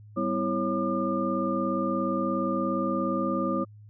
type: tone cluster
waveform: sine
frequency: 195.9 / 252.9 / 330 / 547 / 1203 Hz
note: G3 / B3 / E4 / C#5 / D6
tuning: -1 / +41 / +2 / -23 / +41 cents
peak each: -31 dBFS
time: 0.16-3.65 s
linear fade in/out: 20 ms
effects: added 105 Hz sine -46 dBFS peak until 3.89 s